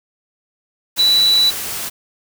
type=tone in noise; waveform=sine; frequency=3951 Hz; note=B7; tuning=in tune; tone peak=-10 dBFS; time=0.98-1.51 s; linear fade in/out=20 ms; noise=white; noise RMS=-25 dBFS; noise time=0.96-1.9 s; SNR=+12 dB; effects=none